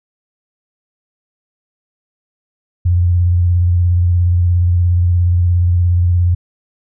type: tone with vibrato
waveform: sine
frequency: 88 Hz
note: F2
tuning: 14 cents sharp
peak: -9 dBFS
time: 2.85-6.35 s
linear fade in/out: 10 ms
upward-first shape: square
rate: 17 Hz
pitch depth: 29 cents each way
effects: none